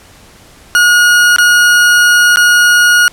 40% pulse tone with dropouts, 1442 Hz, F#6, 45 cents flat, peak -4 dBFS, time 0.75-3.08 s, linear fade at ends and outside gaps 0 ms, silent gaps 1.362-1.384 / 2.359-2.371 s, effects pink hiss -40 dBFS RMS until 3.12 s + low-pass 12000 Hz 12 dB/octave

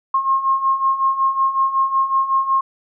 sine beating tone pair, 1070 / 1075.4 Hz, C6 / C6, +38 / +47 cents, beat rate 5.4 Hz, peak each -21 / -16 dBFS, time 0.14-2.61 s, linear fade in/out 5 ms, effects none

